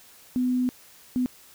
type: tone bursts at uneven times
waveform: sine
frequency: 251.1 Hz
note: B3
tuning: 29 cents sharp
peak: -21 dBFS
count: 2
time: 0.36-0.69 / 1.16-1.26 s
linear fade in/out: 0 ms
effects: white hiss -52 dBFS RMS until 1.54 s